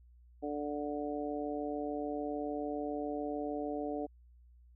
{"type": "harmonic tone", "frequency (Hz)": 146.83, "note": "D3", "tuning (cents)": 0, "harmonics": [2, 3, 4, 5], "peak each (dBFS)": [-38, -40, -41, -42], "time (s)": [0.42, 4.07], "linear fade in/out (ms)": 20, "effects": ["added 60 Hz sine -57 dBFS peak until 4.75 s"]}